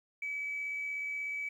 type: tone with amplitude modulation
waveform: sine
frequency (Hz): 2289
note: D7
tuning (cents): -45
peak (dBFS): -32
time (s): 0.22-1.49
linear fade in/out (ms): 5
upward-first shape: sine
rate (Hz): 76.5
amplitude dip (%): 30
effects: tanh soft clip ceiling -29 dBFS + 11-bit